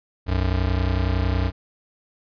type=tone pair together; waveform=square; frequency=61.74 / 92.63 Hz; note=B1 / F#2; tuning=0 / +2 cents; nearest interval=perfect fifth; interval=702 cents; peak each=-23 dBFS; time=0.26-1.52 s; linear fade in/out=50 ms; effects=resampled to 11025 Hz